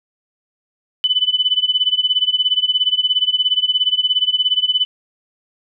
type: tone with tremolo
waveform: sine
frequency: 3000 Hz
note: F#7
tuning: 23 cents sharp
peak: -10 dBFS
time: 1.04-4.85 s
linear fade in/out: 0 ms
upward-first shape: sine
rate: 17 Hz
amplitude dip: 90%
effects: none